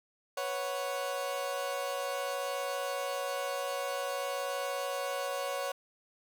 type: chord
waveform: 30% pulse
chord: B suspended second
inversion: none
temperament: equal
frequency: 493.9 / 554.4 / 740 Hz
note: B4 / C#5 / F#5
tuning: 0 / 0 / 0 cents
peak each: -38 / -32 / -37 dBFS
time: 0.37-5.72 s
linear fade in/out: 5 ms
effects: none